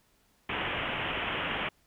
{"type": "low-pass noise", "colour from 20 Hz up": "white", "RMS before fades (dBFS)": -33, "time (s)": [0.49, 1.69], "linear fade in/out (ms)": 5, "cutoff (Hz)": 3200, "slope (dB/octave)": 96, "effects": ["pink hiss -68 dBFS RMS until 1.86 s"]}